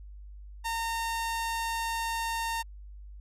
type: tone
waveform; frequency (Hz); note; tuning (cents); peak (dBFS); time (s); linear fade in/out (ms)
sawtooth; 915; A#5; -32; -26; 0.64-2.63; 20
effects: added 50 Hz sine -43 dBFS peak until 3.2 s + resampled to 32000 Hz